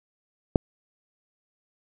click, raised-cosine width 2 ms, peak -4 dBFS, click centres 0.558 s, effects none

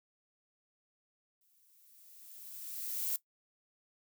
violet noise with exponential growth, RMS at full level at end -33 dBFS, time 1.41-3.16 s, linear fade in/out 2 ms, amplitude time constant 380 ms, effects noise-tail reverb RT60 0.1 s tail -17 dB re dry

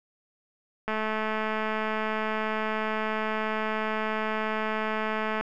click train, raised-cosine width 0.5 ms, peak -15 dBFS, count 984, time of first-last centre 0.88-5.41 s, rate 217 Hz, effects none

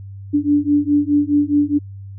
sine beating tone pair, 289.2 / 294 Hz, D4 / D4, -27 / +2 cents, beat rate 4.8 Hz, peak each -16 dBFS, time 0.33-1.79 s, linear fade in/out 20 ms, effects added 98 Hz sine -31 dBFS peak until 2.18 s

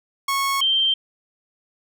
sawtooth / sine tone pair in turn, 1100 / 3142 Hz, C#6 / G7, -14 / +3 cents, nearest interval octave + tritone, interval 1817 cents, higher second, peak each -16 dBFS, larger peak neither, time 0.28-0.61 / 0.61-0.94 s, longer neither, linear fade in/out 5 ms, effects none

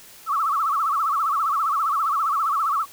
sine tone with vibrato, 1217 Hz, D#6, 39 cents flat, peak -19 dBFS, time 0.26-2.86 s, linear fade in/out 50 ms, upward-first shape sine, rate 15 Hz, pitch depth 170 cents each way, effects white hiss -46 dBFS RMS until 2.92 s

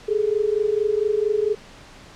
sine tone pair together, 410 / 434.4 Hz, G#4 / A4, -22 / -22 cents, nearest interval minor second, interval 100 cents, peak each -21 dBFS, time 0.08-1.55 s, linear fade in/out 10 ms, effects pink hiss -45 dBFS RMS until 2.15 s + low-pass 6000 Hz 12 dB/octave

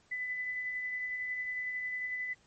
sine tone with tremolo, 2000 Hz, B6, 21 cents sharp, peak -32 dBFS, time 0.11-2.34 s, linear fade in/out 10 ms, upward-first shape triangle, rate 11 Hz, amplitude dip 35%, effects pink hiss -66 dBFS RMS until 2.46 s + MP3 32 kbps

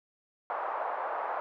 white band-pass noise, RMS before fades -34 dBFS, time 0.5-1.4 s, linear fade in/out 0 ms, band 590 to 1100 Hz, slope 24 dB/octave, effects none

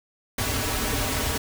pink noise with comb filter, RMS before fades -26 dBFS, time 0.38-1.38 s, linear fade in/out 5 ms, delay 5.7 ms, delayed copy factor -1, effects none

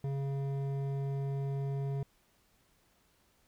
triangle tone with hard clipping, 138 Hz, C#3, 7 cents flat, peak -34 dBFS, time 0.04-2.03 s, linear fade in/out 2 ms, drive 14 dB, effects pink hiss -70 dBFS RMS until 3.47 s

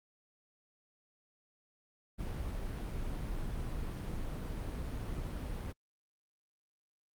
brown noise, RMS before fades -38 dBFS, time 2.18-5.73 s, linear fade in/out 20 ms, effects Opus 32 kbps

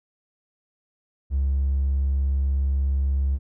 triangle tone, 68.3 Hz, C#2, 25 cents flat, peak -16 dBFS, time 1.3-3.39 s, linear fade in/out 50 ms, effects tanh soft clip ceiling -16 dBFS

